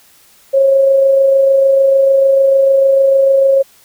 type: tone with amplitude modulation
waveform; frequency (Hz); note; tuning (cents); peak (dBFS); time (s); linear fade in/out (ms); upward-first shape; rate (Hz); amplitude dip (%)
sine; 543; C#5; -36; -5; 0.53-3.63; 20; sine; 26.7; 30
effects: white hiss -47 dBFS RMS until 3.84 s